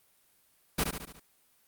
pink noise with echo, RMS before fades -27 dBFS, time 0.78-0.84 s, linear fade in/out 10 ms, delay 72 ms, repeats 5, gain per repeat -5 dB, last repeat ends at 1.2 s, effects white hiss -67 dBFS RMS until 1.67 s + Opus 32 kbps

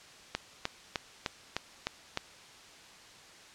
click train, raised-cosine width 0.2 ms, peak -13 dBFS, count 7, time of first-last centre 0.35-2.174 s, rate 3.29 Hz, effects white hiss -53 dBFS RMS until 3.54 s + low-pass 6000 Hz 12 dB/octave

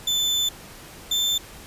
35% pulse tone pair in turn, 3520 / 3549 Hz, A7 / A7, 0 / +14 cents, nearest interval unison, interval 14 cents, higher second, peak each -18 / -18 dBFS, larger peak neither, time 0.07-0.49 / 1.11-1.38 s, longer first, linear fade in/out 5 ms, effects pink hiss -43 dBFS RMS until 1.66 s + resampled to 32000 Hz

